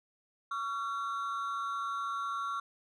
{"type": "ring-modulated tone", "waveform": "triangle", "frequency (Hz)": 1246, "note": "D#6", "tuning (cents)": 2, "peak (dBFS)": -28, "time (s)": [0.51, 2.6], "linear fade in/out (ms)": 5, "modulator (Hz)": 120, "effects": ["resampled to 24000 Hz"]}